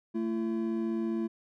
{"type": "tone pair together", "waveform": "triangle", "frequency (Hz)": [223.1, 338.4], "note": ["A3", "E4"], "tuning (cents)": [24, 45], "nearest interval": "perfect fifth", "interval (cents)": 721, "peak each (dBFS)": [-29, -30], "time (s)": [0.14, 1.28], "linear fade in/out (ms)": 20, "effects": []}